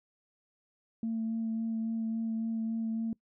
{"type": "tone with vibrato", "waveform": "sine", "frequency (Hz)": 225, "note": "A3", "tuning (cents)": 39, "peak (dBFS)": -29, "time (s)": [1.03, 3.13], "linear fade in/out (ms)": 2, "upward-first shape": "sine", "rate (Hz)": 3.6, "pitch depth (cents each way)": 13, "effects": ["noise-tail reverb RT60 0.1 s tail -24 dB re dry", "tanh soft clip ceiling -26 dBFS"]}